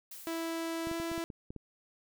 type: noise with exponential decay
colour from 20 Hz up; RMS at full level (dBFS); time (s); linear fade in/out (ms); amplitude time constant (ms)
blue; -45; 0.11-1.22; 5; 240
type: tone with pitch glide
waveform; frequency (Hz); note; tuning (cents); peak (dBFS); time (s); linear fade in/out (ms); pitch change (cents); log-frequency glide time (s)
sawtooth; 329.6 to 333; E4 to E4; 0 to +18; -30; 0.27-1.24; 0; +18; 0.85-0.94
type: clicks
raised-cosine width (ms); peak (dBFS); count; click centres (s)
3; -30; 8; 0.871 / 0.914 / 1 / 1.116 / 1.179 / 1.302 / 1.505 / 1.563
effects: none